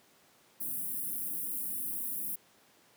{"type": "band-stop noise", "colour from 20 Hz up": "white", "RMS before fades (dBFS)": -36, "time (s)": [0.6, 2.36], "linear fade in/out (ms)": 10, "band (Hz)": [320, 9600], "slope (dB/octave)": 48, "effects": ["pink hiss -63 dBFS RMS until 2.96 s", "high-pass 200 Hz 12 dB/octave"]}